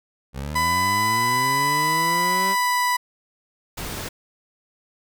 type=linear sweep; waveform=20% pulse; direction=up; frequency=64.3 to 196 Hz; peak=-23 dBFS; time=0.33-2.56 s; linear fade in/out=50 ms
type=tone with pitch glide; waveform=30% pulse; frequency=1000 to 987.9 Hz; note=B5 to B5; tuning=+21 to 0 cents; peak=-16 dBFS; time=0.55-2.97 s; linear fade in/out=10 ms; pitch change=-21 cents; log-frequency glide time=0.95-2.85 s
type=noise; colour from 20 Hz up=pink; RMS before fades=-31 dBFS; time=3.77-4.09 s; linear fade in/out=10 ms
effects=none